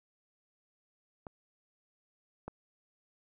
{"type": "clicks", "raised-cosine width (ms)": 1, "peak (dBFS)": [-29, -26], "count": 2, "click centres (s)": [1.268, 2.48], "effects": []}